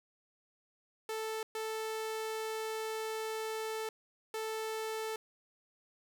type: tone bursts at uneven times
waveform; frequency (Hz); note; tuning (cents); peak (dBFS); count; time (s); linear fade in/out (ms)
sawtooth; 440; A4; 0; -32; 3; 1.09-1.43 / 1.55-3.89 / 4.34-5.16; 2
effects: none